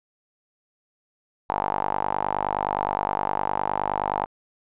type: tone with band-pass filter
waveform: sawtooth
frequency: 49.66 Hz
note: G1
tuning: 23 cents sharp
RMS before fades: -26 dBFS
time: 1.49-4.26 s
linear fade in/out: 10 ms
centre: 870 Hz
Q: 5.7
effects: resampled to 8000 Hz